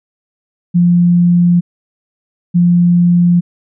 sine tone pair in turn, 174.61 / 174.61 Hz, F3 / F3, 0 / 0 cents, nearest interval unison, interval 0 cents, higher neither, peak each -6 dBFS, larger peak neither, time 0.74-1.61 / 2.54-3.41 s, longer neither, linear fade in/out 20 ms, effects none

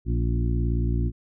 harmonic tone with a mistuned harmonic, 58.27 Hz, A#1, in tune, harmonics 1 / 2 / 3 / 4 / 5 / 6, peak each -23 / -26 / -34 / -34 / -35 / -36 dBFS, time 0.05-1.12 s, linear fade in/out 50 ms, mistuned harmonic 5, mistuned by -27 cents, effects none

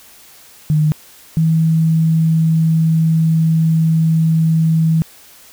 sine tone pair in turn, 152.9 / 161.35 Hz, D#3 / E3, -30 / -37 cents, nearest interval minor second, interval 93 cents, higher second, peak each -10 dBFS, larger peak neither, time 0.7-0.92 / 1.37-5.02 s, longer second, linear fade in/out 0 ms, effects white hiss -43 dBFS RMS until 5.52 s

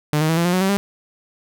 sawtooth tone with pitch steps, 150.2 / 156.49 / 163.04 / 169.86 / 176.98 / 184.38 / 192.1 / 200.1 Hz, D3 / D#3 / E3 / F3 / F3 / F#3 / G3 / G3, +39 / +10 / -19 / -48 / +23 / -6 / -35 / +36 cents, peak -12 dBFS, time 0.13-0.77 s, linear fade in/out 0 ms, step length 80 ms, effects none

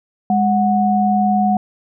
sine tone pair together, 205.8 / 736 Hz, G#3 / F#5, -16 / -9 cents, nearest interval octave + minor seventh, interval 2207 cents, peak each -15 dBFS, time 0.3-1.57 s, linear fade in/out 2 ms, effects none

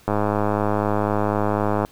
click train, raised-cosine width 1 ms, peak -7 dBFS, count 185, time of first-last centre 0.08-1.849 s, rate 104 Hz, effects pink hiss -52 dBFS RMS until 1.91 s

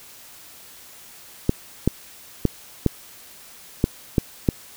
clicks, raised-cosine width 3 ms, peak -3 dBFS, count 7, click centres 1.494 / 1.876 / 2.453 / 2.863 / 3.841 / 4.182 / 4.488 s, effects white hiss -45 dBFS RMS until 4.76 s

